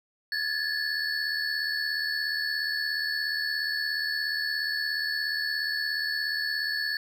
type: tone cluster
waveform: triangle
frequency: 1676 / 1753 / 4431 Hz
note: G#6 / A6 / C#8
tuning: +15 / -7 / -2 cents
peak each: -30 dBFS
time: 0.32-6.97 s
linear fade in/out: 2 ms
effects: none